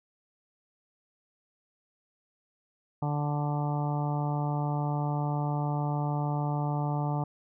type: harmonic tone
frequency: 146.83 Hz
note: D3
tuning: in tune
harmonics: 1 / 2 / 3 / 4 / 5 / 6 / 7 / 8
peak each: -28 / -37 / -43 / -41 / -37 / -37 / -46 / -44 dBFS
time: 3.02-7.24 s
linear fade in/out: 5 ms
effects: none